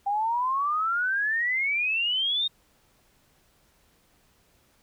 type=exponential sweep; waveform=sine; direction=up; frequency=790 to 3729 Hz; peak=-23 dBFS; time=0.06-2.48 s; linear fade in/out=10 ms; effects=pink hiss -64 dBFS RMS until 4.82 s